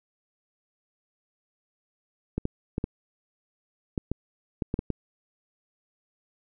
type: clicks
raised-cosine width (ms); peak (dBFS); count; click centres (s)
3; -14; 10; 2.38 / 2.454 / 2.781 / 2.841 / 3.978 / 4.116 / 4.622 / 4.741 / 4.791 / 4.903
effects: none